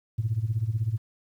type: tone with tremolo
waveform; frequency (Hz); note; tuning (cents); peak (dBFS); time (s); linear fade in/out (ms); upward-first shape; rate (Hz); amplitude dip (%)
sine; 110.9; A2; +14; -20; 0.18-0.98; 10; sine; 16; 85
effects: tanh soft clip ceiling -17 dBFS + 10-bit